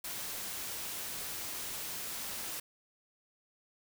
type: noise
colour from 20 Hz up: white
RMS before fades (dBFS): -40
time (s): 0.04-2.6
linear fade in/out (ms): 5
effects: none